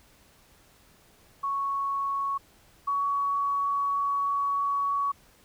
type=tone pair in turn; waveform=sine; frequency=1108.7 / 1124.2 Hz; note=C#6 / C#6; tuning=0 / +24 cents; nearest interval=unison; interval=24 cents; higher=second; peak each=-26 / -24 dBFS; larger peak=second; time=1.43-2.38 / 2.87-5.12 s; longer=second; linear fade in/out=10 ms; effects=pink hiss -59 dBFS RMS until 5.44 s